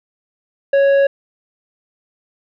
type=tone with tanh clipping; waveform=triangle; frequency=554.4 Hz; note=C#5; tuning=in tune; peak=-11 dBFS; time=0.73-1.07 s; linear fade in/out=5 ms; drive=12 dB; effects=none